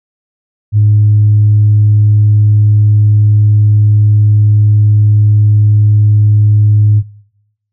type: tone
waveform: sine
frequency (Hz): 105.2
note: G#2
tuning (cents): +23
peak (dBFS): -3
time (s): 0.72-7.03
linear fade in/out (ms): 50
effects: noise-tail reverb RT60 1.0 s tail -26 dB re dry + tanh soft clip ceiling 0 dBFS